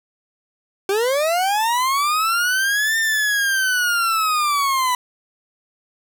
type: linear two-way sweep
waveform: 40% pulse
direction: up then down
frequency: 380 to 1812 to 985 Hz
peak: -16 dBFS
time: 0.89-4.95 s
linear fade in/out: 2 ms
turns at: 2.98 s
effects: 7-bit